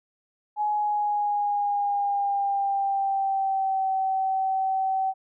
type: tone with pitch glide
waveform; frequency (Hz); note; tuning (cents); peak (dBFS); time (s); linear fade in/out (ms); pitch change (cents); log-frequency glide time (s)
sine; 840 to 765.8; G#5 to G5; +19 to -41; -22; 0.56-5.14; 50; -160; 0.69-3.89
effects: none